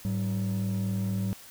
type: tone pair together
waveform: triangle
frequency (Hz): 105.55 / 190.8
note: G#2 / G3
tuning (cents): +29 / -47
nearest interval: minor seventh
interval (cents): 1024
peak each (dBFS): -26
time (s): 0.05-1.33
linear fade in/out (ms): 0
effects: tanh soft clip ceiling -22 dBFS + white hiss -49 dBFS RMS until 1.5 s